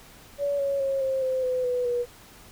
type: tone with pitch steps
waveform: sine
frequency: 569 / 556 / 543.3 / 530.9 / 518.8 / 506.9 / 495.3 / 484 Hz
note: C#5 / C#5 / C#5 / C5 / C5 / B4 / B4 / B4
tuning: +45 / +5 / -35 / +25 / -15 / +45 / +5 / -35 cents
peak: -23 dBFS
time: 0.38-2.06 s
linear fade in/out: 50 ms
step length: 210 ms
effects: pink hiss -50 dBFS RMS until 2.51 s